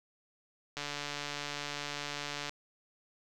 click train, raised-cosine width 0.2 ms, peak -20 dBFS, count 251, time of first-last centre 0.77-2.494 s, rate 145 Hz, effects none

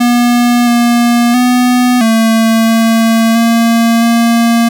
square tone with pitch steps, 241.2 / 238 / 248 / 224.8 / 226.3 / 230.3 / 232.4 Hz, B3 / A#3 / B3 / A3 / A3 / A#3 / A#3, -41 / +36 / +7 / +37 / +49 / -21 / -5 cents, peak -7 dBFS, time 0-4.69 s, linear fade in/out 10 ms, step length 670 ms, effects none

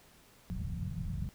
white low-pass noise, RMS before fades -37 dBFS, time 0.5-1.29 s, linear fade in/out 0 ms, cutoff 180 Hz, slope 48 dB/octave, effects pink hiss -61 dBFS RMS until 1.34 s

